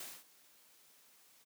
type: noise with ADSR envelope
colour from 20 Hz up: white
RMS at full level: -45 dBFS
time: 0-1.45 s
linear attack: 3 ms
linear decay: 230 ms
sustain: -20 dB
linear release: 27 ms
effects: high-pass 150 Hz 12 dB/octave